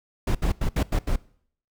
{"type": "noise bursts at uneven times", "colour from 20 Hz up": "brown", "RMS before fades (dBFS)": -22, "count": 6, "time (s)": [[0.27, 0.35], [0.42, 0.52], [0.61, 0.69], [0.76, 0.83], [0.92, 0.99], [1.07, 1.16]], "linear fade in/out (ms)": 5, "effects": ["noise-tail reverb RT60 0.6 s tail -21 dB re dry"]}